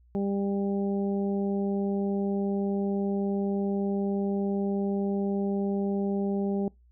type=harmonic tone; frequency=198.7 Hz; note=G3; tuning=24 cents sharp; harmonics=1 / 2 / 3 / 4; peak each=-27 / -31 / -39 / -41 dBFS; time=0.15-6.68 s; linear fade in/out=0 ms; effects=noise-tail reverb RT60 0.2 s tail -24 dB re dry + added 60 Hz sine -56 dBFS peak until 6.91 s